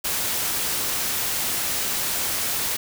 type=noise; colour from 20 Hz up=white; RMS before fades=-25 dBFS; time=0.04-2.77 s; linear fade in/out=10 ms; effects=none